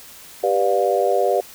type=chord; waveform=sine; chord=G dominant seventh; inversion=none; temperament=just; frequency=392 / 490 / 588 / 705.6 Hz; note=G4 / B4 / D5 / F5; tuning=0 / -14 / +2 / +18 cents; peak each=-21 dBFS; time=0.43-1.41 s; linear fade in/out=10 ms; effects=white hiss -42 dBFS RMS until 1.54 s